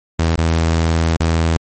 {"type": "tone with dropouts", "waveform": "sawtooth", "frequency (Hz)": 82, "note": "E2", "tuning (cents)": -9, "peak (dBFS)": -9, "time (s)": [0.19, 1.57], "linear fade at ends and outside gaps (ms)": 5, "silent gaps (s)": [[0.359, 0.378], [1.166, 1.202]], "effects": ["MP3 32 kbps"]}